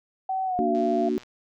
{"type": "tone with pitch glide", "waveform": "sine", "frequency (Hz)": [760, 681], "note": ["F#5", "F5"], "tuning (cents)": [46, -44], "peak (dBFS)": -24, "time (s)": [0.29, 1.09], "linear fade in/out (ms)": 5, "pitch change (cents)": -190, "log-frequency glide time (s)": [0.45, 0.7]}
{"type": "chord", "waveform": "sine", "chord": "Bb augmented", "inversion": "none", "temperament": "equal", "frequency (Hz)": [233.1, 293.7, 370], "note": ["Bb3", "D4", "F#4"], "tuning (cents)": [0, 0, 0], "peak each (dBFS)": [-27, -28, -26], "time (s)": [0.59, 1.18], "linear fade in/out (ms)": 0}
{"type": "click train", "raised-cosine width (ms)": 0.2, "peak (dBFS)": -31, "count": 60, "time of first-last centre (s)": [0.75, 1.234], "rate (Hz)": 122}
{"effects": []}